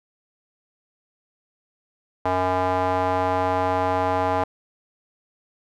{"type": "tone with band-pass filter", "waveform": "square", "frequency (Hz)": 92, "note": "F#2", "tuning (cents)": -9, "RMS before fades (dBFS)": -22, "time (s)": [2.25, 4.44], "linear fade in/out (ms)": 5, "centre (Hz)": 830, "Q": 2.4, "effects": []}